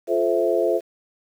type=chord; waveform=sine; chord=F major seventh; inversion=none; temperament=equal with one note detuned; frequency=349.2 / 434.2 / 523.3 / 659.3 Hz; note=F4 / A4 / C5 / E5; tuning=0 / -23 / 0 / 0 cents; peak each=-23 dBFS; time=0.07-0.81 s; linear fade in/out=50 ms; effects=8-bit